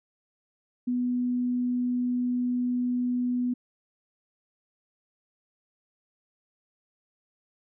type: tone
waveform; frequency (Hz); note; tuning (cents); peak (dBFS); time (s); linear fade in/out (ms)
sine; 246.9; B3; 0; -24; 0.87-3.54; 10
effects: none